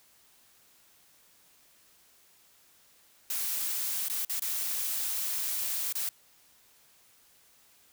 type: noise with dropouts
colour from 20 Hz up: blue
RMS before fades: -32 dBFS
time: 3.3-6.09 s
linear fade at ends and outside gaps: 2 ms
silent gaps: 4.084-4.098 / 4.249-4.296 / 4.396-4.42 / 5.926-5.952 s
effects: white hiss -62 dBFS RMS until 7.92 s